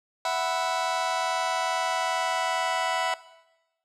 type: chord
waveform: sawtooth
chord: E suspended second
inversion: none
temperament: just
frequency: 659.3 / 741.7 / 988.9 Hz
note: E5 / F#5 / B5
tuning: 0 / +4 / +2 cents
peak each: -25 dBFS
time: 0.25-3.14 s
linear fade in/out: 2 ms
effects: noise-tail reverb RT60 1.0 s tail -18 dB re dry + low-pass 7000 Hz 12 dB/octave